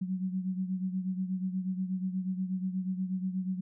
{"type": "beating tone pair", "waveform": "sine", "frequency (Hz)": [185, 193.3], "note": ["F#3", "G3"], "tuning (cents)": [0, -24], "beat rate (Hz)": 8.3, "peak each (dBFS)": [-31, -37], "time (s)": [0.01, 3.61], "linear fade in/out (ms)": 10, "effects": []}